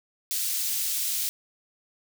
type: high-pass noise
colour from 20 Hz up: white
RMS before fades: -28 dBFS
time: 0.31-1.29 s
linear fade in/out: 0 ms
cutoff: 3600 Hz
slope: 12 dB/octave
effects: none